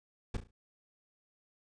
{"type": "noise with echo", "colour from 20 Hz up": "brown", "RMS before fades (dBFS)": -33, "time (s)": [0.34, 0.37], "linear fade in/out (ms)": 5, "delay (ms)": 35, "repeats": 4, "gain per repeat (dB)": -9, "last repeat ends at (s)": 0.51, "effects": ["resampled to 22050 Hz"]}